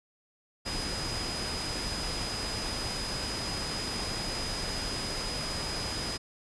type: tone in noise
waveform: sine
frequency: 4978 Hz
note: D#8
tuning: in tune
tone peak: -36 dBFS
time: 0.65-6.18 s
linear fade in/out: 20 ms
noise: pink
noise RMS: -35 dBFS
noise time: 0.65-6.18 s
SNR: -4 dB
effects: resampled to 24000 Hz